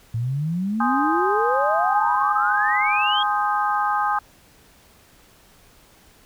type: exponential sweep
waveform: sine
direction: up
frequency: 110 to 3322 Hz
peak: -21 dBFS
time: 0.14-3.23 s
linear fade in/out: 5 ms
type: chord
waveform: sine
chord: Ab major seventh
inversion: none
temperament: equal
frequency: 830.6 / 1046.5 / 1244.5 / 1568 Hz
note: Ab5 / C6 / Eb6 / G6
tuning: 0 / 0 / 0 / 0 cents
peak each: -22 / -27 / -23 / -28 dBFS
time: 0.8-4.19 s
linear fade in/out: 5 ms
effects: pink hiss -53 dBFS RMS until 6.25 s